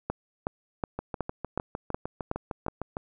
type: two click trains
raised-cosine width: 1 ms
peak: -14 / -18 dBFS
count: 8 / 14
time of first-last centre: 0.1-2.683 / 0.99-2.969 s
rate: 2.71 / 6.57 Hz
effects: none